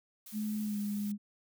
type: noise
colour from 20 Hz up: blue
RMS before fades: -49 dBFS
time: 0.26-1.12 s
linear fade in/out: 5 ms
type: tone with pitch glide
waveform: sine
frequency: 212.9 to 205.8 Hz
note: G#3 to G#3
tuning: +43 to -16 cents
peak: -32 dBFS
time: 0.32-1.18 s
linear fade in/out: 50 ms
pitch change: -59 cents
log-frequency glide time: 0.62-0.78 s
effects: none